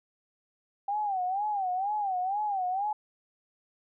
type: tone with vibrato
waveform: sine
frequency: 784 Hz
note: G5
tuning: in tune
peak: -27 dBFS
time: 0.88-2.93 s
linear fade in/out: 5 ms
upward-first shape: sine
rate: 2.1 Hz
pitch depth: 140 cents each way
effects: none